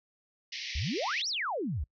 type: band-pass noise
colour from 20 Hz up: pink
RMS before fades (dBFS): -39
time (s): 0.52-1.22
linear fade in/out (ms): 5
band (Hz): 1900 to 5800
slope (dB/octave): 96
type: exponential two-way sweep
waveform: sine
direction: up then down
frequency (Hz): 58 to 5920 to 58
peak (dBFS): -30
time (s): 0.75-1.84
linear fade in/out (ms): 5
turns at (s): 1.28
effects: noise-tail reverb RT60 0.1 s tail -25 dB re dry